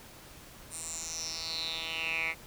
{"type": "tone with band-pass filter sweep", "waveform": "10% pulse", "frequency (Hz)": 162.5, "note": "E3", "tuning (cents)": -24, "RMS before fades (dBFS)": -36, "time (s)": [0.7, 2.35], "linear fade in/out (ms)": 50, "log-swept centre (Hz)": [9000, 2100], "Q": 6.6, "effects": ["pink hiss -51 dBFS RMS until 2.46 s"]}